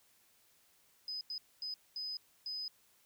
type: tone bursts at uneven times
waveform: sine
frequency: 5020 Hz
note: D#8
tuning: 15 cents sharp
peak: -38 dBFS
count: 5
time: 1.08-1.21 / 1.3-1.38 / 1.62-1.74 / 1.96-2.17 / 2.46-2.68 s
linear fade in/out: 2 ms
effects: white hiss -69 dBFS RMS until 3.05 s